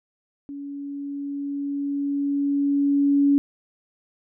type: tone with level ramp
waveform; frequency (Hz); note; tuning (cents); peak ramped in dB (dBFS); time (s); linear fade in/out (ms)
sine; 282.5; C#4; +33; -32 to -14; 0.49-3.38; 0
effects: none